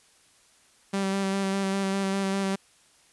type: tone with vibrato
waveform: sawtooth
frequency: 194.7 Hz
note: G3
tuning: 12 cents flat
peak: -21 dBFS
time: 0.93-2.56 s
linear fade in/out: 10 ms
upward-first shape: square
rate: 5 Hz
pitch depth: 15 cents each way
effects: white hiss -60 dBFS RMS until 3.12 s + resampled to 24000 Hz